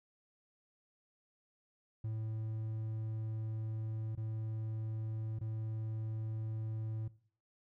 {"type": "tone with dropouts", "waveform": "triangle", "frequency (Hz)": 110.1, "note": "A2", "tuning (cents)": 2, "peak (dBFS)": -34, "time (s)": [2.04, 7.08], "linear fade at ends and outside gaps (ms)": 5, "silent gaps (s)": [[4.153, 4.174], [5.389, 5.41]], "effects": ["noise-tail reverb RT60 0.5 s tail -19 dB re dry"]}